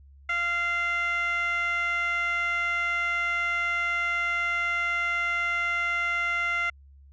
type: tone with band-pass filter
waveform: 15% pulse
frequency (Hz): 692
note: F5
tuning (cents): -16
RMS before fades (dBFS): -27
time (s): 0.29-6.7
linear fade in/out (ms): 5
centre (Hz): 1800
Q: 4.2
effects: added 69 Hz sine -49 dBFS peak until 7.12 s + resampled to 16000 Hz